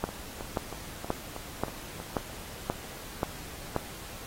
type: two click trains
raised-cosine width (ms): 1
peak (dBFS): -24 / -13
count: 7 / 8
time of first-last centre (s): 0.09-2.001 / 0.04-3.763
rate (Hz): 3.14 / 1.88
effects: pink hiss -44 dBFS RMS until 4.26 s + AAC 48 kbps